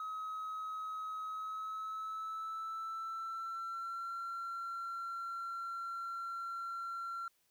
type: tone with pitch glide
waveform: triangle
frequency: 1274 to 1365.4 Hz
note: D#6 to F6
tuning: +41 to -40 cents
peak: -36 dBFS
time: 0-7.28 s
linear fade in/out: 2 ms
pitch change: +119 cents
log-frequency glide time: 1.26-4.14 s
effects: tanh soft clip ceiling -34 dBFS + white hiss -75 dBFS RMS until 7.5 s